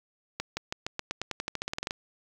accelerating click train, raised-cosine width 0.2 ms, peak -14 dBFS, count 18, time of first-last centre 0.4-1.909 s, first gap 170 ms, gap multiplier 0.91, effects 8-bit

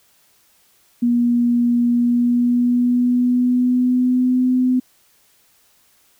sine tone with pitch glide, 239.7 to 253.5 Hz, A#3 to B3, +48 to +45 cents, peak -13 dBFS, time 1.02-4.8 s, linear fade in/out 10 ms, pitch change +97 cents, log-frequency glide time 1.91-4.48 s, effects white hiss -57 dBFS RMS until 6.19 s

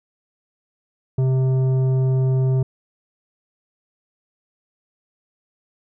sine tone with tanh clipping, 130.81 Hz, C3, in tune, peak -17 dBFS, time 1.18-2.63 s, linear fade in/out 5 ms, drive 10 dB, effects none

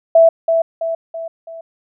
sine tone with echo, 659.3 Hz, E5, in tune, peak -5 dBFS, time 0.15-0.29 s, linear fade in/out 5 ms, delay 330 ms, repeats 4, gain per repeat -6 dB, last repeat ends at 1.61 s, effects none

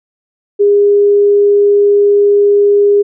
sine tone, 407.4 Hz, G#4, 33 cents flat, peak -5 dBFS, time 0.59-3.03 s, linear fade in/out 20 ms, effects none

